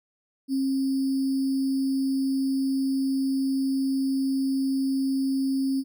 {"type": "tone with sample-and-hold", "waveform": "sine", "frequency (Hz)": 268.7, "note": "C4", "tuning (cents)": 46, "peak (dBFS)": -22, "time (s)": [0.48, 5.84], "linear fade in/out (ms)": 50, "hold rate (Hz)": 4900, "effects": []}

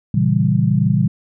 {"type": "chord", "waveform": "sine", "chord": "A# diminished seventh", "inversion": "none", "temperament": "equal", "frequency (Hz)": [116.54, 138.59, 164.81, 196], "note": ["A#2", "C#3", "E3", "G3"], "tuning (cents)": [0, 0, 0, 0], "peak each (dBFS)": -18, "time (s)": [0.14, 1.08], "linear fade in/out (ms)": 5, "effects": []}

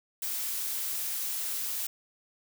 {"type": "noise", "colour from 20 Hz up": "blue", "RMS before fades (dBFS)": -33, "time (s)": [0.22, 1.87], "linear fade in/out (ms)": 5, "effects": []}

